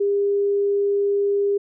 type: tone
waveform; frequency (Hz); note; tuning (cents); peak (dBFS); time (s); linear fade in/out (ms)
sine; 402.8; G4; +47; -17; 0-1.58; 10
effects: none